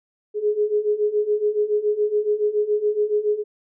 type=beating tone pair; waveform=sine; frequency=415.3 / 422.4 Hz; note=G#4 / G#4; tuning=0 / +29 cents; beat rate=7.1 Hz; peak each=-23 / -20 dBFS; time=0.34-3.44 s; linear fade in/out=50 ms; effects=none